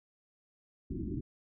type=low-pass noise; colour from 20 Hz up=white; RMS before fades=-37 dBFS; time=0.9-1.21 s; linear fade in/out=10 ms; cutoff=360 Hz; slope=96 dB/octave; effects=none